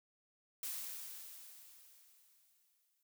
blue noise with exponential decay, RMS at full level -41 dBFS, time 0.63-3.03 s, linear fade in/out 2 ms, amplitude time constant 520 ms, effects none

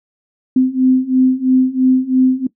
sine beating tone pair, 256.4 / 259.4 Hz, C4 / C4, -35 / -15 cents, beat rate 3 Hz, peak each -14 / -12 dBFS, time 0.56-2.47 s, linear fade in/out 5 ms, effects noise-tail reverb RT60 0.1 s tail -19 dB re dry

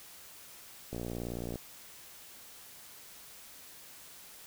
click train, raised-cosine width 2 ms, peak -25 dBFS, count 38, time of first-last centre 0.93-1.557 s, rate 59 Hz, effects white hiss -52 dBFS RMS until 4.46 s

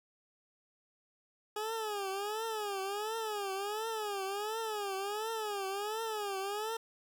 20% pulse tone with vibrato, 416.7 Hz, G#4, 6 cents sharp, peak -30 dBFS, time 1.56-6.77 s, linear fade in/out 5 ms, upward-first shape triangle, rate 1.4 Hz, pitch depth 160 cents each way, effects 11-bit

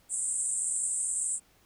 pink band-pass noise, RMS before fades -31 dBFS, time 0.09-1.4 s, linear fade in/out 50 ms, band 7700 to 9100 Hz, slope 96 dB/octave, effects pink hiss -64 dBFS RMS until 1.65 s

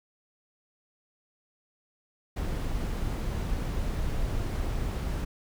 brown noise, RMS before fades -30 dBFS, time 2.36-5.25 s, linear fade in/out 10 ms, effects none

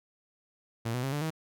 sawtooth tone with pitch steps, 115 / 124.69 / 135.19 / 146.57 / 158.92 Hz, A#2 / B2 / C#3 / D3 / D#3, -23 / +17 / -43 / -3 / +37 cents, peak -26 dBFS, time 0.85-1.305 s, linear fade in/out 10 ms, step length 91 ms, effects none

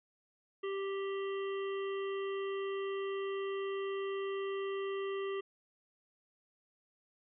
harmonic tone, 392 Hz, G4, in tune, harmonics 1 / 3 / 5 / 7 / 8, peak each -35 / -45 / -49 / -52 / -53 dBFS, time 0.63-5.41 s, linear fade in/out 10 ms, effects none

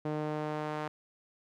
sawtooth tone with band-pass filter sweep, 152.1 Hz, D#3, 39 cents flat, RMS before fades -35 dBFS, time 0.05-0.88 s, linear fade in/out 5 ms, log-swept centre 450 to 970 Hz, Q 0.87, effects none

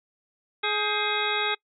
harmonic tone with a mistuned harmonic, 420.2 Hz, G#4, 20 cents sharp, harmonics 1 / 2 / 3 / 4 / 5 / 6 / 8 / 9, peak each -32 / -32 / -32 / -32 / -32 / -32 / -32 / -32 dBFS, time 0.63-1.55 s, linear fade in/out 10 ms, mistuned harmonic 4, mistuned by -93 cents, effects noise-tail reverb RT60 0.1 s tail -25 dB re dry

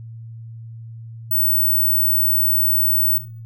sine tone, 15840 Hz, B9, 4 cents sharp, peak -15 dBFS, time 1.31-3.18 s, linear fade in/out 5 ms, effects noise-tail reverb RT60 0.4 s tail -18 dB re dry + added 114 Hz sine -33 dBFS peak until 3.45 s

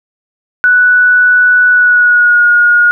sine tone with pitch glide, 1480 to 1437 Hz, F#6 to F6, 0 to +49 cents, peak -4 dBFS, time 0.64-2.91 s, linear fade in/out 0 ms, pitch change -51 cents, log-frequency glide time 1.69-2.46 s, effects none

